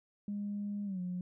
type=tone with pitch glide; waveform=sine; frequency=204.4 to 180.01 Hz; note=G#3 to F#3; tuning=-27 to -47 cents; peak=-34 dBFS; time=0.28-1.21 s; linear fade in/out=2 ms; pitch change=-220 cents; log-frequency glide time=0.85-1 s; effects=tanh soft clip ceiling -30 dBFS